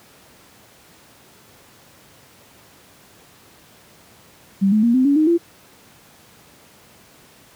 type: tone with pitch steps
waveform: sine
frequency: 195.4 / 214.3 / 235.1 / 257.8 / 282.8 / 310.2 / 340.2 Hz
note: G3 / A3 / A#3 / C4 / C#4 / D#4 / F4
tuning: -5 / -45 / +15 / -26 / +35 / -5 / -45 cents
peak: -12 dBFS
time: 4.61-5.38 s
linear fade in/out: 20 ms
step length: 110 ms
effects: pink hiss -49 dBFS RMS until 7.55 s + high-pass 100 Hz 12 dB/octave